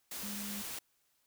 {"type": "tone in noise", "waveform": "sine", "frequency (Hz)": 204.1, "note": "G#3", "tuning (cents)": -30, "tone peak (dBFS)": -42, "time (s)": [0.23, 0.62], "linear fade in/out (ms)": 5, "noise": "white", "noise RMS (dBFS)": -42, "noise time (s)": [0.11, 0.79], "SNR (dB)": -3, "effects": ["white hiss -75 dBFS RMS until 1.26 s"]}